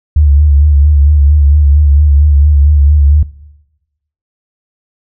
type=tone with vibrato; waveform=sine; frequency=72.8 Hz; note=D2; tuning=15 cents flat; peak=-3 dBFS; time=0.16-3.23 s; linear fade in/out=5 ms; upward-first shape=sine; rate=4.4 Hz; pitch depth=60 cents each way; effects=noise-tail reverb RT60 1.0 s tail -20 dB re dry